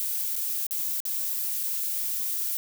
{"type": "noise with dropouts", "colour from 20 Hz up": "violet", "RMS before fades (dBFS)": -29, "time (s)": [0, 2.57], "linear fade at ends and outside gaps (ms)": 0, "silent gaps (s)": [[0.356, 0.363], [0.667, 0.709], [1.003, 1.053], [1.632, 1.636]], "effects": []}